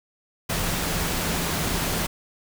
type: tone in noise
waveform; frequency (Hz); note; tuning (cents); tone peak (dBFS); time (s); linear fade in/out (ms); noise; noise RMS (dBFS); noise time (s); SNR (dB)
sine; 169.7; F3; -49; -33; 0.49-2.07; 10; pink; -26; 0.49-2.07; -10
effects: none